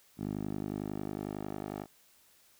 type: tone with band-pass filter sweep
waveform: 10% pulse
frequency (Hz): 51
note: G#1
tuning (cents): -31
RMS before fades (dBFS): -38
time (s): 0.17-1.87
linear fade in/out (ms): 50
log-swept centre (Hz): 240 to 560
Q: 1.1
effects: white hiss -64 dBFS RMS until 2.59 s